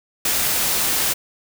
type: noise with ADSR envelope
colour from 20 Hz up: white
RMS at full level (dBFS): -18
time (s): 0.25-1.14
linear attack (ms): 4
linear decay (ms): 6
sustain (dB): -2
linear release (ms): 17
effects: none